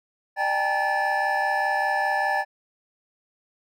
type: tone cluster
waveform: triangle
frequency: 603 / 788 / 853 / 931 / 1736 Hz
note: D5 / G5 / G#5 / A#5 / A6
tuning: +46 / +9 / +46 / -2 / -24 cents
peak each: -29 / -23 / -28 / -31 / -24 dBFS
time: 0.36-2.45 s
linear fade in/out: 50 ms
effects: none